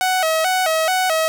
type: tone with vibrato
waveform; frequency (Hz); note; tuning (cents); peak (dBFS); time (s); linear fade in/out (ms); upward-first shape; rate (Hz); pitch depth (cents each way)
sawtooth; 690; F5; -21; -12; 0.01-1.28; 0; square; 2.3; 130
effects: none

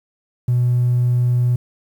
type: tone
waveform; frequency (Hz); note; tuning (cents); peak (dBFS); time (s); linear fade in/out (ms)
triangle; 122.6; B2; -12; -10; 0.48-1.56; 5
effects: tanh soft clip ceiling -10 dBFS + 8-bit

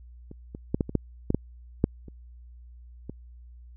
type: clicks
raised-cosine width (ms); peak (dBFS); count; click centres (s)
3; -28 / -24 / -11 / -11 / -21 / -9 / -11 / -10 / -7 / -30 / -22; 11; 0.314 / 0.549 / 0.745 / 0.808 / 0.894 / 0.953 / 1.304 / 1.346 / 1.841 / 2.083 / 3.096
effects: added 60 Hz sine -45 dBFS peak until 3.76 s

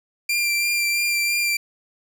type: tone with vibrato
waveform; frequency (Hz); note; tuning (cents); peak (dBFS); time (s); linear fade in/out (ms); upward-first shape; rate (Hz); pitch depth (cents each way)
sawtooth; 2374; D7; +18; -16; 0.29-1.57; 5; sine; 3; 16
effects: none

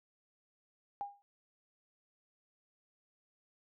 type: tone with exponential decay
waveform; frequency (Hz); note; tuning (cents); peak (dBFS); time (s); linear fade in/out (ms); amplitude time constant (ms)
sine; 808; G#5; -48; -33; 1.01-1.22; 0; 45
effects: none

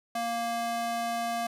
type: tone with high-pass filter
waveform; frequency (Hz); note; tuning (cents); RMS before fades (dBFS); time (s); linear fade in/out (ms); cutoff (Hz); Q
square; 233.1; A#3; 0; -31; 0.15-1.47; 5; 520; 3.8
effects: resampled to 32000 Hz

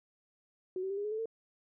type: tone with pitch steps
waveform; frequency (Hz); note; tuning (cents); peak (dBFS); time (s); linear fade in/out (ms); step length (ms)
sine; 370 / 382.4 / 395.2 / 408.4 / 422.1 / 436.2 / 450.8; F#4 / G4 / G4 / G#4 / G#4 / A4 / A4; 0 / -43 / +14 / -29 / +28 / -15 / +42; -33; 0.76-1.257; 2; 71
effects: none

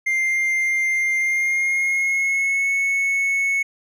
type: tone with pitch glide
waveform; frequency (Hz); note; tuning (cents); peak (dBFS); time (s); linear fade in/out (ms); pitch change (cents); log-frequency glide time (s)
triangle; 2101 to 2204; C7 to C#7; +7 to -11; -16; 0.06-3.63; 10; +82; 1.16-2.7
effects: none

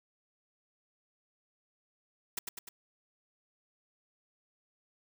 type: noise with echo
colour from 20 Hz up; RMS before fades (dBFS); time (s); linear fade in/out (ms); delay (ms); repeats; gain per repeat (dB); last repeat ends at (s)
white; -35; 2.37-2.39; 5; 100; 3; -4; 2.69
effects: none

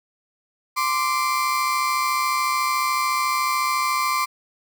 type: tone pair together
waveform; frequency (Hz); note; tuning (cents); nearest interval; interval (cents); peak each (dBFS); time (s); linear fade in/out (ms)
35% pulse; 1040.8 / 1174.7; C6 / D6; -9 / 0; major second; 209; -21; 0.76-4.26; 20
effects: none

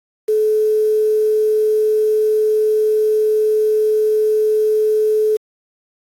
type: tone with quantisation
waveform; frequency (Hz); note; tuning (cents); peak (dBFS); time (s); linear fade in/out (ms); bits
sine; 430.1; A4; -39; -12; 0.28-5.37; 10; 6
effects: AAC 64 kbps

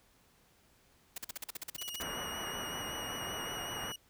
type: noise bursts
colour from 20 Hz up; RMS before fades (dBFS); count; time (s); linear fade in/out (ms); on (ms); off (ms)
white; -40; 14; 1.16-2.026; 5; 21; 44
type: tone with vibrato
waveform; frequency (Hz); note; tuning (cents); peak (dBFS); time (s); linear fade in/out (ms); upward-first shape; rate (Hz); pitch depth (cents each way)
sawtooth; 2899; F#7; -36; -38; 1.78-3.96; 5; sine; 5.3; 22
type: low-pass noise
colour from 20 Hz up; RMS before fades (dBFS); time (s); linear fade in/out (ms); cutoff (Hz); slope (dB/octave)
white; -42; 2-3.92; 0; 1800; 24
effects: pink hiss -67 dBFS RMS until 4.09 s

